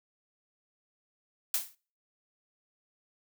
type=noise with exponential decay; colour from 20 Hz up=blue; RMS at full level=-25 dBFS; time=1.54-1.75 s; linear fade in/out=2 ms; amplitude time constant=44 ms; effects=noise-tail reverb RT60 0.4 s tail -24 dB re dry